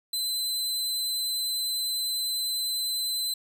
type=tone; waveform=sawtooth; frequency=4045 Hz; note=B7; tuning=41 cents sharp; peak=-24 dBFS; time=0.13-3.34 s; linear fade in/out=5 ms; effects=none